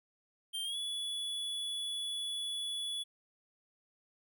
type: tone with pitch glide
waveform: square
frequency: 3165 to 3412 Hz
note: G7 to G#7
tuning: +16 to +46 cents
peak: -36 dBFS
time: 0.53-3.04 s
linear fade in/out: 20 ms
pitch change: +130 cents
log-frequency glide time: 0.64-0.77 s
effects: none